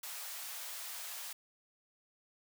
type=high-pass noise; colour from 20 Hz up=white; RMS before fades=-44 dBFS; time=0.03-1.33 s; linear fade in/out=5 ms; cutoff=630 Hz; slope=24 dB/octave; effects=none